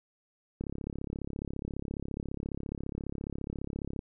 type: click train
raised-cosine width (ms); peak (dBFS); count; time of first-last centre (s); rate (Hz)
3; -23; 118; 0.61-3.992; 34.6
effects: none